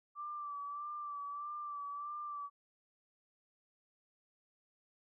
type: tone with vibrato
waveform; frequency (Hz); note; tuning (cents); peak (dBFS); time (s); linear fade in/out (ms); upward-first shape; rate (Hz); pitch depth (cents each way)
sine; 1168; D6; -10; -40; 0.15-2.5; 50; sine; 1.6; 37
effects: none